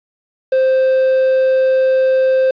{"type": "tone", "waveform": "triangle", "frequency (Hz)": 523.3, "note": "C5", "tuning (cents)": 0, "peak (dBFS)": -8, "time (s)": [0.52, 2.51], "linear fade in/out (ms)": 5, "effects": ["resampled to 11025 Hz", "7-bit"]}